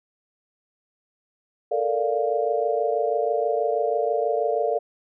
sine chord, Bb major seventh, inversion third, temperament equal, 440 / 466.2 / 587.3 / 698.5 Hz, A4 / Bb4 / D5 / F5, 0 / 0 / 0 / 0 cents, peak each -26 dBFS, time 1.71-4.79 s, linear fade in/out 10 ms, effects none

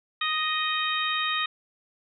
harmonic tone, 622.3 Hz, D#5, in tune, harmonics 2 / 3 / 4 / 5 / 6, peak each -29 / -31 / -32 / -34 / -30 dBFS, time 0.21-1.46 s, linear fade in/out 5 ms, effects none

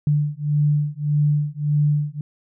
sine beating tone pair, 147 / 148.7 Hz, D3 / D3, +2 / +22 cents, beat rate 1.7 Hz, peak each -20 dBFS, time 0.07-2.21 s, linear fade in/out 2 ms, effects none

